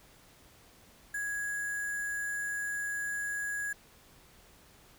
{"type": "tone with sample-and-hold", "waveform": "sine", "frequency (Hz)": 1661.2, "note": "G#6", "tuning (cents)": 0, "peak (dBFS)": -32, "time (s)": [1.14, 3.73], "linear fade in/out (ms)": 5, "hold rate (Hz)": 8820, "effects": ["pink hiss -59 dBFS RMS until 4.98 s"]}